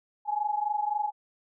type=tone pair together; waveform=sine; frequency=830.2 / 854 Hz; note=G#5 / G#5; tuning=-1 / +48 cents; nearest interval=unison; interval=49 cents; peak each=-28 / -30 dBFS; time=0.25-1.12 s; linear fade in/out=50 ms; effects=none